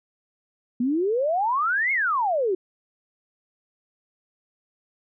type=exponential two-way sweep; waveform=sine; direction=up then down; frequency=233.1 to 2217 to 354.3 Hz; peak=-20 dBFS; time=0.8-2.55 s; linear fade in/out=5 ms; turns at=1.92 s; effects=none